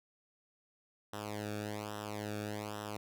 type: tone with flanger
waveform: sawtooth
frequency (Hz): 105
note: G#2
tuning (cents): +19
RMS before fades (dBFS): -41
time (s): 1.13-2.97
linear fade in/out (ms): 5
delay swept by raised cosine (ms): 0.44 to 1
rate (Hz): 1.2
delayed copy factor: -0.85
effects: none